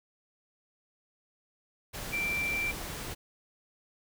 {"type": "tone in noise", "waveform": "sine", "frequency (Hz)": 2351, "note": "D7", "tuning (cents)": 1, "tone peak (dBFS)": -29, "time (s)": [2.12, 2.72], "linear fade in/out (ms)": 20, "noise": "pink", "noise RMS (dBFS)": -39, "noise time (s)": [1.93, 3.15], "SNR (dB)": 7, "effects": []}